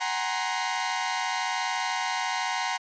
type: tone cluster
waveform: sawtooth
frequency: 747 / 828 / 940 / 1061 / 2068 Hz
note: F#5 / G#5 / A#5 / C6 / C7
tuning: +16 / -5 / +14 / +24 / -21 cents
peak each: -28 / -31 / -27 / -32 / -32 dBFS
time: 0-2.78 s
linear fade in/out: 20 ms
effects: resampled to 16000 Hz